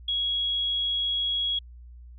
sine tone, 3322 Hz, G#7, in tune, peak -24 dBFS, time 0.08-1.59 s, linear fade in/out 5 ms, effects added 60 Hz sine -43 dBFS peak until 2.18 s

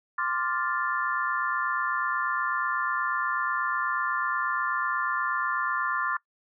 sine chord, D minor seventh, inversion third, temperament equal, 1046.5 / 1174.7 / 1396.9 / 1760 Hz, C6 / D6 / F6 / A6, 0 / 0 / 0 / 0 cents, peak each -31 dBFS, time 0.18-6.17 s, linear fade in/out 5 ms, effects noise-tail reverb RT60 0.1 s tail -21 dB re dry

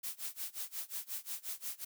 blue noise with tremolo, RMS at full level -39 dBFS, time 0.03-1.85 s, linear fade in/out 10 ms, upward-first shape sine, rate 5.6 Hz, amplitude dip 95%, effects none

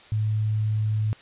sine tone, 107.6 Hz, A2, 38 cents flat, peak -21 dBFS, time 0.12-1.13 s, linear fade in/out 0 ms, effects white hiss -50 dBFS RMS until 1.21 s + resampled to 8000 Hz

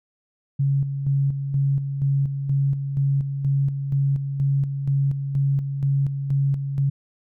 sine tone with tremolo, 138.59 Hz, C#3, in tune, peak -17 dBFS, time 0.59-6.9 s, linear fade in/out 10 ms, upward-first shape square, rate 2.1 Hz, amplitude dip 55%, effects none

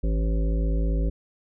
harmonic tone with a mistuned harmonic, 55 Hz, A1, in tune, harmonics 1 / 3 / 5 / 7 / 9 / 10, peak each -21 / -31 / -35 / -38 / -40 / -41 dBFS, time 0.03-1.1 s, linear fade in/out 10 ms, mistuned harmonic 1, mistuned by -120 cents, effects none

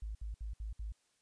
sine tone bursts, 53.3 Hz, G#1, 46 cents sharp, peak -38 dBFS, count 5, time 0.02-0.922 s, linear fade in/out 5 ms, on 130 ms, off 63 ms, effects white hiss -75 dBFS RMS until 1.21 s + resampled to 22050 Hz

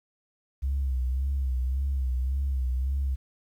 sine tone with vibrato, 65.8 Hz, C2, 10 cents sharp, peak -23 dBFS, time 0.62-3.16 s, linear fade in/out 20 ms, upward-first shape sine, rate 1.8 Hz, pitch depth 81 cents each way, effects tanh soft clip ceiling -21 dBFS + 10-bit

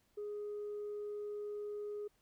sine tone, 415.3 Hz, G#4, in tune, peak -38 dBFS, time 0.17-2.08 s, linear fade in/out 10 ms, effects tanh soft clip ceiling -37 dBFS + pink hiss -75 dBFS RMS until 2.21 s

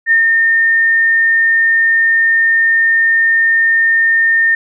sine tone with ADSR envelope, 1820 Hz, A#6, 42 cents flat, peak -6 dBFS, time 0.06-4.55 s, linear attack 52 ms, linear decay 120 ms, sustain -2 dB, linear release 4 ms, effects none

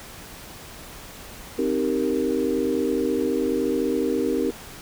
sine chord, C minor seventh, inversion none, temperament equal, 261.6 / 311.1 / 392 / 466.2 Hz, C4 / Eb4 / G4 / Bb4, 0 / 0 / 0 / 0 cents, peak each -26 dBFS, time 1.58-4.51 s, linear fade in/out 10 ms, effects pink hiss -41 dBFS RMS until 4.81 s

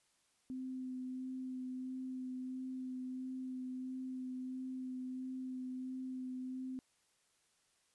sine tone with vibrato, 257.1 Hz, C4, 30 cents flat, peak -40 dBFS, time 0.5-6.79 s, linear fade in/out 0 ms, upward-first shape sine, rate 1.5 Hz, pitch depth 13 cents each way, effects white hiss -75 dBFS RMS until 7.94 s + resampled to 24000 Hz

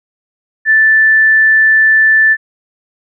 sine tone, 1760 Hz, A6, in tune, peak -5 dBFS, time 0.65-2.37 s, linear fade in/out 50 ms, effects none

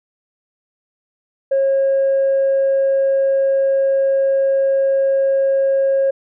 sine tone, 543 Hz, C#5, 36 cents flat, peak -11 dBFS, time 1.51-6.11 s, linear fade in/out 10 ms, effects tanh soft clip ceiling -10 dBFS

